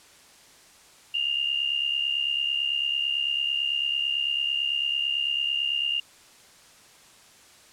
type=tone pair together; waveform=sine; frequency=2800 / 2869 Hz; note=F7 / F7; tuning=+4 / +46 cents; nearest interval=unison; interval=42 cents; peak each=-25 / -29 dBFS; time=1.14-6 s; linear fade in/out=5 ms; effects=white hiss -53 dBFS RMS until 7.72 s + low-pass 9000 Hz 12 dB/octave